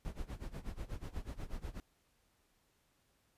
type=noise with tremolo; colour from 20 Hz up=brown; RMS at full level=-40 dBFS; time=0.05-1.8 s; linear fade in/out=0 ms; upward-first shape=sine; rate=8.2 Hz; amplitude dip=90%; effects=pink hiss -75 dBFS RMS until 3.37 s + resampled to 32000 Hz